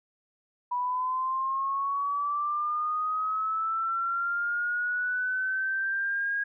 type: linear sweep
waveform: sine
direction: up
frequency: 977 to 1639 Hz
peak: -26 dBFS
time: 0.71-6.44 s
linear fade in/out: 10 ms
effects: none